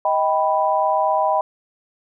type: chord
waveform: sine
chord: Eb augmented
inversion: none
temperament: equal with one note detuned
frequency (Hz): 628.8 / 784 / 987.8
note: Eb5 / G5 / B5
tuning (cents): +18 / 0 / 0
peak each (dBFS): -20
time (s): 0.05-1.41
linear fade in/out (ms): 2
effects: none